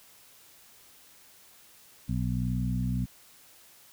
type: harmonic tone with a mistuned harmonic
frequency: 61.6 Hz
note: B1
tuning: 4 cents flat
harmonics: 1 / 2 / 3 / 4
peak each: -33 / -30 / -32 / -35 dBFS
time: 2.08-3.06 s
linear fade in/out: 20 ms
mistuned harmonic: 1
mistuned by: -19 cents
effects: white hiss -56 dBFS RMS until 3.92 s